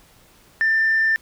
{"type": "tone", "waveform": "sine", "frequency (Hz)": 1785, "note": "A6", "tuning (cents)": 24, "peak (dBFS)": -14, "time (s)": [0.61, 1.16], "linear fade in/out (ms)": 0, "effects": ["tanh soft clip ceiling -12 dBFS", "pink hiss -53 dBFS RMS until 1.21 s"]}